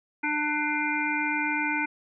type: harmonic tone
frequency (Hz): 298.7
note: D4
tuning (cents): +29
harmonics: 1 / 3 / 5 / 7 / 8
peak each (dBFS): -31 / -31 / -31 / -31 / -31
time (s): 0.23-1.86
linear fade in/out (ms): 10
effects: none